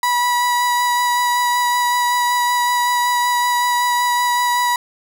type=tone with vibrato; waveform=35% pulse; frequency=975 Hz; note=B5; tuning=23 cents flat; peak=-13 dBFS; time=0.03-4.76 s; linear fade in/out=2 ms; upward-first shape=sine; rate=5.3 Hz; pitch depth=10 cents each way; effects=none